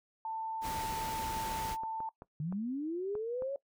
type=tone; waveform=sine; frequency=890 Hz; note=A5; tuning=20 cents sharp; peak=-35 dBFS; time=0.25-2.09 s; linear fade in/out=2 ms
type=noise; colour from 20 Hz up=pink; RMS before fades=-41 dBFS; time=0.61-1.77 s; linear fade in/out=50 ms
type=clicks; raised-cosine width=1 ms; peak=-32 dBFS; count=6; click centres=1.835 / 2.004 / 2.221 / 2.525 / 3.153 / 3.422 s
type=linear sweep; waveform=sine; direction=up; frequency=142.8 to 566 Hz; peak=-33 dBFS; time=2.4-3.56 s; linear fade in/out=2 ms
effects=noise-tail reverb RT60 0.1 s tail -19 dB re dry